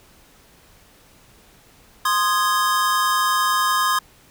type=chord; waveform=square; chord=Ab major; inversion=first; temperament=equal with one note detuned; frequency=1046.5 / 1235.9 / 1661.2 Hz; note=C6 / Eb6 / Ab6; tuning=0 / -12 / 0 cents; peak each=-21 / -22 / -25 dBFS; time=2.05-3.99 s; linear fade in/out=5 ms; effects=pink hiss -52 dBFS RMS until 4.3 s